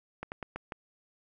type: slowing click train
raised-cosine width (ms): 0.5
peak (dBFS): -22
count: 5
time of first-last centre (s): 0.23-0.722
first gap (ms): 89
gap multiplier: 1.22
effects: none